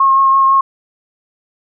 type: tone with vibrato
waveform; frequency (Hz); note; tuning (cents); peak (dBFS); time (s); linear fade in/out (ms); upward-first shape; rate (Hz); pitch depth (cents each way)
sine; 1080; C#6; -45; -7; 0-0.61; 5; triangle; 6; 16
effects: none